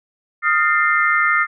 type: chord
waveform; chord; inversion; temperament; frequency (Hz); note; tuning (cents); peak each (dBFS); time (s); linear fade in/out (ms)
sine; F dominant seventh; third; equal with one note detuned; 1244.5 / 1396.9 / 1802.2 / 2093; Eb6 / F6 / A6 / C7; 0 / 0 / +41 / 0; -19; 0.42-1.47; 50
effects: none